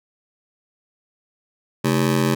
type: ring-modulated tone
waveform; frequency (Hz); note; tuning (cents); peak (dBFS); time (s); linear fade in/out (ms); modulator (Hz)
25% pulse; 176.2; F3; +16; -10; 1.84-2.35; 10; 40.8
effects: none